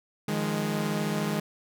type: tone cluster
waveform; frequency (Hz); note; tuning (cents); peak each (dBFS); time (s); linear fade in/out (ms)
sawtooth; 154.6 / 173.6 / 207.8; D#3 / F3 / G#3; -11 / -10 / +1; -27 / -32 / -25; 0.28-1.4; 5
effects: none